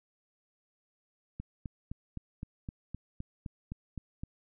click train, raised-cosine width 5 ms, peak -26 dBFS, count 12, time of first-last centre 1.4-4.235 s, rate 3.88 Hz, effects none

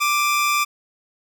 25% pulse tone pair together, 1178 / 2496 Hz, D6 / D#7, +5 / +5 cents, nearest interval octave + minor second, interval 1300 cents, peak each -14 / -22 dBFS, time 0-0.65 s, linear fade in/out 20 ms, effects none

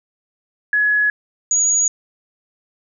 sine tone pair in turn, 1689 / 6756 Hz, G#6 / G#8, +29 / +29 cents, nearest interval 2 octaves, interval 2400 cents, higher second, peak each -13 dBFS, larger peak neither, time 0.73-1.1 / 1.51-1.88 s, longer neither, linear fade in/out 2 ms, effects none

